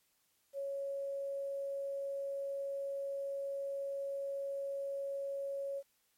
sine tone with quantisation, 554.4 Hz, C#5, in tune, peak -36 dBFS, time 0.53-5.83 s, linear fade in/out 50 ms, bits 11, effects white hiss -75 dBFS RMS until 6.17 s + MP3 64 kbps

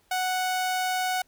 sawtooth tone, 740 Hz, F#5, in tune, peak -21 dBFS, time 0.11-1.22 s, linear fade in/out 5 ms, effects pink hiss -65 dBFS RMS until 1.27 s

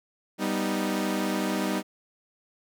sawtooth chord, G augmented, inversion none, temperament equal, 196 / 246.9 / 311.1 Hz, G3 / B3 / D#4, 0 / 0 / 0 cents, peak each -25 / -28 / -26 dBFS, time 0.38-1.83 s, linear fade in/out 50 ms, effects none

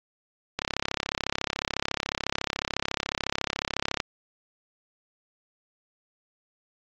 click train, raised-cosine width 0.2 ms, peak -8 dBFS, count 117, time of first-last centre 0.59-4.002 s, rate 34 Hz, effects low-pass 6000 Hz 12 dB/octave + AAC 64 kbps

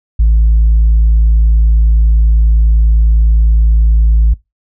sine tone, 54.9 Hz, A1, 3 cents flat, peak -3 dBFS, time 0.19-4.34 s, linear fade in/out 10 ms, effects noise-tail reverb RT60 0.2 s tail -23 dB re dry + tanh soft clip ceiling -3 dBFS

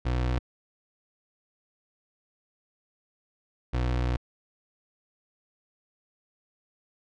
30% pulse tone pair in turn, 61.74 / 61.48 Hz, B1 / B1, 0 / -7 cents, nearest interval unison, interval 7 cents, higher first, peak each -22 dBFS, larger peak neither, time 0.05-0.39 / 3.73-4.17 s, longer second, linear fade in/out 10 ms, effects low-pass 4000 Hz 12 dB/octave

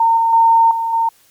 sine tone with level steps, 913 Hz, A#5, 36 cents flat, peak -9 / -11 / -7 / -16 / -12 dBFS, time 0-1.09 s, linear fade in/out 5 ms, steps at 0.17 / 0.33 / 0.71 / 0.93 s, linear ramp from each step 2 ms, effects white hiss -52 dBFS RMS until 1.3 s + MP3 96 kbps

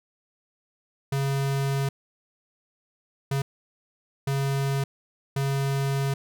square tone bursts at uneven times, 137.7 Hz, C#3, 11 cents flat, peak -24 dBFS, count 4, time 1.12-1.89 / 3.31-3.42 / 4.27-4.84 / 5.36-6.14 s, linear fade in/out 5 ms, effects none

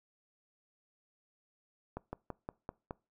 slowing click train, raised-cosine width 1 ms, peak -25 dBFS, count 6, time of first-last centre 1.97-2.909 s, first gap 160 ms, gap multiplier 1.08, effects noise-tail reverb RT60 0.3 s tail -23 dB re dry

